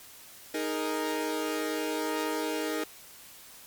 sawtooth chord, D# suspended fourth, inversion none, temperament equal, 311.1 / 415.3 / 466.2 Hz, D#4 / G#4 / A#4, 0 / 0 / 0 cents, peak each -28 / -32 / -30 dBFS, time 0.54-2.84 s, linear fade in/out 5 ms, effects white hiss -50 dBFS RMS until 3.66 s + MP3 96 kbps

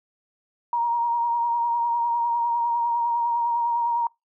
sine tone with vibrato, 942 Hz, A#5, 18 cents sharp, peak -20 dBFS, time 0.73-4.07 s, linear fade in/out 2 ms, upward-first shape sine, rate 9.9 Hz, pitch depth 24 cents each way, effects noise-tail reverb RT60 0.2 s tail -26 dB re dry

